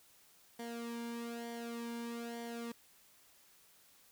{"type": "tone with flanger", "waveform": "sawtooth", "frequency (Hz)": 234.2, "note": "A#3", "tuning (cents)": 8, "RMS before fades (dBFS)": -43, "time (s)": [0.59, 2.72], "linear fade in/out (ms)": 5, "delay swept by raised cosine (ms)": [0.76, 1.58], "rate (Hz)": 1.1, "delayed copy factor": -0.7, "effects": ["white hiss -65 dBFS RMS until 4.11 s"]}